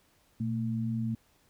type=tone pair together; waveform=sine; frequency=118.8 / 224.3 Hz; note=A#2 / A3; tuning=+33 / +34 cents; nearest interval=major seventh; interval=1101 cents; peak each=-32 / -31 dBFS; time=0.4-1.15 s; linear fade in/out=5 ms; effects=pink hiss -67 dBFS RMS until 1.49 s